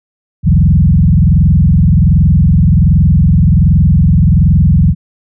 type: tone with frequency modulation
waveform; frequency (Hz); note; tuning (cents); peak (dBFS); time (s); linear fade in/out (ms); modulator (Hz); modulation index
sine; 118.6; A#2; +30; -4; 0.43-4.95; 50; 21.3; 2.9
effects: none